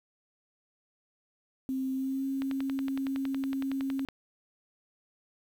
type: tone with pitch glide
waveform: sine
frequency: 263.4 to 270.2 Hz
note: C4 to C#4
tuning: +12 to -44 cents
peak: -29 dBFS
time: 1.69-4.05 s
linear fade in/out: 0 ms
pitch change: +44 cents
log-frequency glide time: 1.94-2.25 s
type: click train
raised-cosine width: 0.3 ms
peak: -24 dBFS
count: 19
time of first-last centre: 2.42-4.087 s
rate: 10.8 Hz
effects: 9-bit